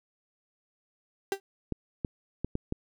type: tone with exponential decay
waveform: 35% pulse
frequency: 392 Hz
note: G4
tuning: in tune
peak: -22 dBFS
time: 1.32-1.4 s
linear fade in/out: 1 ms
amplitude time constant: 17 ms
type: clicks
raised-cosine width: 3 ms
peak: -17 dBFS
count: 5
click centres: 1.723 / 2.048 / 2.446 / 2.554 / 2.724 s
effects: none